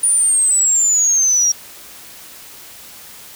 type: exponential sweep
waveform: sine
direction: down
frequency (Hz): 9580 to 5640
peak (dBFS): -11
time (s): 0.03-1.52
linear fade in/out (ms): 5
effects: white hiss -38 dBFS RMS until 3.35 s